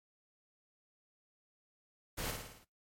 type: noise with echo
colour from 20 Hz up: pink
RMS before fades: -39 dBFS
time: 2.17-2.32 s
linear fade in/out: 20 ms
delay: 55 ms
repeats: 6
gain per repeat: -4 dB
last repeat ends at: 2.65 s
effects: noise-tail reverb RT60 0.2 s tail -21 dB re dry + MP3 64 kbps